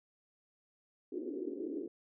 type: band-pass noise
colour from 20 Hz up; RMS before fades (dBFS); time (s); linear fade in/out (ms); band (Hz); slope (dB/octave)
pink; -40; 1.12-1.88; 5; 290 to 410; 48
effects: none